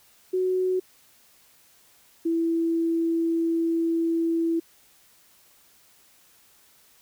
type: tone pair in turn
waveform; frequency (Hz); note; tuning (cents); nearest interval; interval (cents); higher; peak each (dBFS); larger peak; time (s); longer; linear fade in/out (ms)
sine; 370 / 331.3; F#4 / E4; 0 / +9; major second; 191; first; -21; neither; 0.33-0.8 / 2.25-4.6; second; 10
effects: white hiss -58 dBFS RMS until 7.01 s